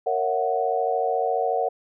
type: chord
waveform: sine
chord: F# dominant seventh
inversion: first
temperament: just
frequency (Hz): 462.5 / 555 / 666 / 740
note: A#4 / C#5 / E5 / F#5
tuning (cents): -14 / +2 / +18 / 0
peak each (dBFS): -26 / -28 / -29 / -24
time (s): 0.06-1.69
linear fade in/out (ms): 10
effects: none